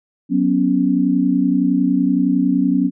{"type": "chord", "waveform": "sine", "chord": "F# suspended fourth", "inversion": "none", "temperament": "just", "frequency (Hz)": [185, 246.7, 277.5], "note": ["F#3", "B3", "C#4"], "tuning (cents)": [0, -2, 2], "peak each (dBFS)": [-19, -18, -16], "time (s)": [0.29, 2.91], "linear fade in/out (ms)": 50, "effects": []}